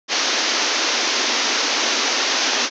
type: band-pass noise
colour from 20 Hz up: white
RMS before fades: -20 dBFS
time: 0.08-2.7 s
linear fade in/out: 50 ms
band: 230 to 6400 Hz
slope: 96 dB/octave
effects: none